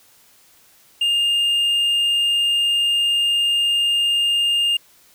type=tone; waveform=triangle; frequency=2817 Hz; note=F7; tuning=14 cents sharp; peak=-14 dBFS; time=1.01-4.77 s; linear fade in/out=5 ms; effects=white hiss -53 dBFS RMS until 5.14 s

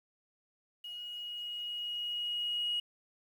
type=tone with level ramp; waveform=sine; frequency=2893 Hz; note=F#7; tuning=40 cents flat; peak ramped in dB=-41 to -29 dBFS; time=0.84-2.8 s; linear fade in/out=5 ms; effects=tanh soft clip ceiling -26 dBFS + 10-bit

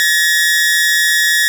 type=tone pair together; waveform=sawtooth; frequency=1715.3 / 1879 Hz; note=A6 / A#6; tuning=-45 / +13 cents; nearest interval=major second; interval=158 cents; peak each=-10 dBFS; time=0-1.48 s; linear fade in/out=0 ms; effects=none

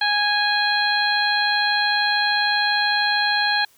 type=harmonic tone; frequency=827 Hz; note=G#5; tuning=8 cents flat; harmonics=1 / 2 / 3 / 4 / 5; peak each=-23 / -21 / -29 / -28 / -23 dBFS; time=0.01-3.65 s; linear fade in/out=5 ms; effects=white hiss -56 dBFS RMS until 3.77 s

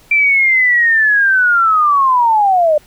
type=linear sweep; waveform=sine; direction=down; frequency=2357 to 587.3 Hz; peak=-8 dBFS; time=0.11-2.78 s; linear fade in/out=5 ms; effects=pink hiss -47 dBFS RMS until 2.86 s

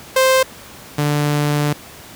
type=tone pair in turn; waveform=sawtooth; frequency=523.3 / 147.16 Hz; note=C5 / D3; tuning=0 / +4 cents; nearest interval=octave + minor seventh; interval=2196 cents; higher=first; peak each=-7 / -11 dBFS; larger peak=first; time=0.16-0.43 / 0.98-1.73 s; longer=second; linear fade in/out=5 ms; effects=pink hiss -38 dBFS RMS until 2.15 s + high-pass 80 Hz 12 dB/octave

